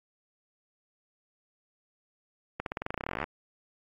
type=accelerating click train; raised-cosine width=0.5 ms; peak=-17 dBFS; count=22; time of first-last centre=2.6-3.24 s; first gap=62 ms; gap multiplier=0.92; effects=AAC 48 kbps